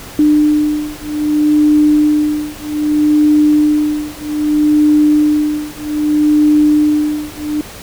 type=beating tone pair; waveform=sine; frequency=300 / 300.63 Hz; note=D4 / D4; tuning=+37 / +41 cents; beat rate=0.63 Hz; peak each=-12 dBFS; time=0.19-7.61 s; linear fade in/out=2 ms; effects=pink hiss -32 dBFS RMS until 7.82 s